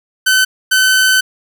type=tone pair in turn; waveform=sawtooth; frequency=1522 / 1522 Hz; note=F#6 / F#6; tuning=+48 / +48 cents; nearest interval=unison; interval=0 cents; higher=neither; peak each=-5 dBFS; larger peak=neither; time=0.26-0.45 / 0.71-1.21 s; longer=second; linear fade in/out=10 ms; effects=none